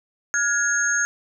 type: tone cluster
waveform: sine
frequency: 1436 / 1670 / 6500 Hz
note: F6 / G#6 / G#8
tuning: +48 / +9 / -38 cents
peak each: -23 dBFS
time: 0.34-1.05 s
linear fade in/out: 0 ms
effects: none